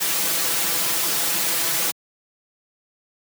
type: noise with comb filter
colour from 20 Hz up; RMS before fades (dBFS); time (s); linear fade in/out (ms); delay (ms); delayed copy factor
white; -22; 0-1.92; 20; 6; +0.95
effects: high-pass 150 Hz 12 dB/octave